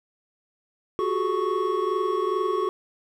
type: tone cluster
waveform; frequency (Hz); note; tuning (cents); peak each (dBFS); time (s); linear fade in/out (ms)
triangle; 361.6 / 384.1 / 426.2 / 1109; F#4 / G4 / G#4 / C#6; -40 / -35 / +45 / 0; -26; 0.99-2.69; 0
effects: none